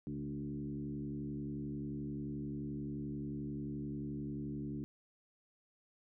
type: tone with frequency modulation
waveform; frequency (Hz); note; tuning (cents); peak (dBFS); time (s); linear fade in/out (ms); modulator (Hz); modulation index
sine; 219.7; A3; -2; -38; 0.07-4.84; 0; 71.4; 1.5
effects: none